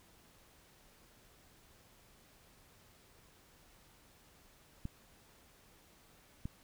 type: clicks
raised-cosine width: 5 ms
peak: -27 dBFS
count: 2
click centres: 4.854 / 6.455 s
effects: pink hiss -64 dBFS RMS until 6.63 s